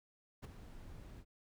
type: noise with ADSR envelope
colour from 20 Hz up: brown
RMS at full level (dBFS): -40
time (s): 0.42-1.25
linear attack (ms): 24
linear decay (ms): 12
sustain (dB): -12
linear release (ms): 58
effects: none